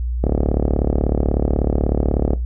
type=click train; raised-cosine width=2 ms; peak=-4 dBFS; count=77; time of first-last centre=0.24-2.334 s; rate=36.3 Hz; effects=noise-tail reverb RT60 0.2 s tail -17 dB re dry + added 60 Hz sine -19 dBFS peak until 2.45 s